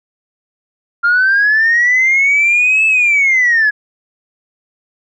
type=linear two-way sweep; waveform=sine; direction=up then down; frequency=1388 to 2626 to 1666 Hz; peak=-7 dBFS; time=1.03-3.71 s; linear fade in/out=20 ms; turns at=2.86 s; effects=tanh soft clip ceiling -5 dBFS